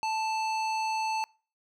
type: tone with low-pass filter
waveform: square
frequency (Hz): 880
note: A5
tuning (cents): 0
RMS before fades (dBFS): -30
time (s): 0.03-1.24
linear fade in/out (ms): 0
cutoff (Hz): 5700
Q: 1
effects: noise-tail reverb RT60 0.4 s tail -26 dB re dry